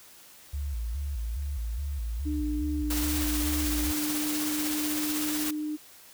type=tone with vibrato; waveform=sine; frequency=63.3 Hz; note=B1; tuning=43 cents sharp; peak=-29 dBFS; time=0.53-3.92 s; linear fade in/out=10 ms; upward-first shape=square; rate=2.4 Hz; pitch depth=200 cents each way
type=tone with pitch glide; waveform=sine; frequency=300.4 to 303.2 Hz; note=D4 to D#4; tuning=+39 to -45 cents; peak=-29 dBFS; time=2.25-5.77 s; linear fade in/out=20 ms; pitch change=+16 cents; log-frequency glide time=3.68-5.61 s
type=noise with tremolo; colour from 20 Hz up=white; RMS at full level=-31 dBFS; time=2.9-5.51 s; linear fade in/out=5 ms; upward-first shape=triangle; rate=16 Hz; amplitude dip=30%
effects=white hiss -52 dBFS RMS until 6.13 s